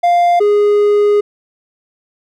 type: tone pair in turn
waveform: triangle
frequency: 698.5 / 413.3 Hz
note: F5 / G#4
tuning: 0 / -8 cents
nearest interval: major sixth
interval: 908 cents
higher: first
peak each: -6 dBFS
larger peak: neither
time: 0.03-0.4 / 0.4-1.21 s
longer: second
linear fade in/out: 10 ms
effects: none